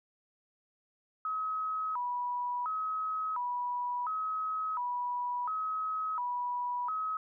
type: tone with vibrato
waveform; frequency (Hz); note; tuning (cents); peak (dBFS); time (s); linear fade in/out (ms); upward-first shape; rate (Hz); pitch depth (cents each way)
sine; 1117; C#6; +13; -31; 1.25-7.17; 2; square; 0.71; 230
effects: none